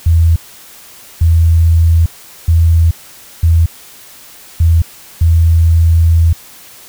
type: tone bursts at uneven times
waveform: sine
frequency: 82.6 Hz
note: E2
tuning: 4 cents sharp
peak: -5 dBFS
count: 6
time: 0.06-0.36 / 1.21-2.06 / 2.48-2.91 / 3.43-3.66 / 4.6-4.82 / 5.21-6.33 s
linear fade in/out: 5 ms
effects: white hiss -37 dBFS RMS until 6.88 s